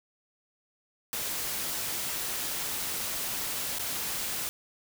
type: noise with dropouts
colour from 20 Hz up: white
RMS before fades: -33 dBFS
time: 1.13-4.49 s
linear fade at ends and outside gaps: 0 ms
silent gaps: 3.785-3.794 s
effects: none